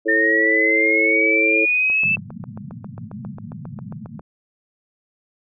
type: chord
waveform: sine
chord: A major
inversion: second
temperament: just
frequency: 330 / 440 / 550 Hz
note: E4 / A4 / C#5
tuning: +2 / 0 / -14 cents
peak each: -22 / -22 / -25 dBFS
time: 0.05-1.66 s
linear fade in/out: 20 ms
type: linear sweep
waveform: sine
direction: up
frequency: 1803 to 2653 Hz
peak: -15 dBFS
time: 0.08-2.16 s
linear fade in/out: 10 ms
type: click train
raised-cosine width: 1 ms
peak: -23 dBFS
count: 18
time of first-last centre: 1.9-4.194 s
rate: 7.41 Hz
type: band-pass noise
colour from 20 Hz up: white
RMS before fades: -34 dBFS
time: 2.03-4.21 s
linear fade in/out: 5 ms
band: 100 to 230 Hz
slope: 96 dB/octave
effects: none